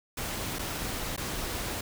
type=noise with dropouts; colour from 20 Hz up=pink; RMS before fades=-34 dBFS; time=0.17-1.81 s; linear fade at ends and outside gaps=5 ms; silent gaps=0.587-0.591 / 1.164-1.176 s; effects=none